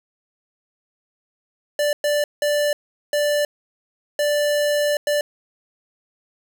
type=tone bursts at uneven times; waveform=square; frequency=587.3 Hz; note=D5; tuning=in tune; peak=-18 dBFS; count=6; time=1.79-1.93 / 2.04-2.24 / 2.42-2.73 / 3.13-3.45 / 4.19-4.97 / 5.07-5.21 s; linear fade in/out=2 ms; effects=none